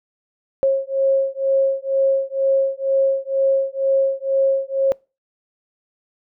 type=beating tone pair; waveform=sine; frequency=540 / 542.1 Hz; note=C#5 / C#5; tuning=-45 / -39 cents; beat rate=2.1 Hz; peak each=-18 dBFS; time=0.63-4.92 s; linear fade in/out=0 ms; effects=noise-tail reverb RT60 0.3 s tail -26 dB re dry